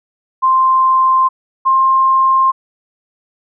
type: tone pair in turn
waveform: sine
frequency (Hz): 1046.5 / 1058.7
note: C6 / C6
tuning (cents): 0 / +20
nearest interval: unison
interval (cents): 20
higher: second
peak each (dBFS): -8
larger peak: neither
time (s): 0.42-1.29 / 1.65-2.52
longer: neither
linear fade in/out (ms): 20
effects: none